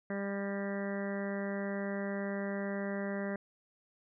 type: harmonic tone with a mistuned harmonic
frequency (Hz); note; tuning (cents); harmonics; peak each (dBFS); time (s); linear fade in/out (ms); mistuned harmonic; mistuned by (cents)
199; G3; +26; 1 / 2 / 3 / 4 / 5 / 6 / 7 / 8 / 9 / 10; -36 / -41 / -40 / -51 / -52 / -52 / -53 / -47 / -49 / -48; 0.1-3.36; 2; 10; -41
effects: none